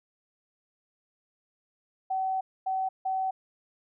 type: tone bursts at uneven times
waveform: sine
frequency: 760 Hz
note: F#5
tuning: 46 cents sharp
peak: -26 dBFS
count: 3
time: 2.1-2.41 / 2.66-2.89 / 3.05-3.31 s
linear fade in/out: 10 ms
effects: none